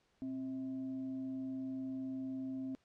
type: tone with frequency modulation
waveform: sine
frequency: 263.7 Hz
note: C4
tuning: 14 cents sharp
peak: -38 dBFS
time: 0.22-2.75 s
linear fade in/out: 0 ms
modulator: 384 Hz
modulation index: 0.24
effects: pink hiss -75 dBFS RMS until 2.84 s + low-pass 6000 Hz 12 dB/octave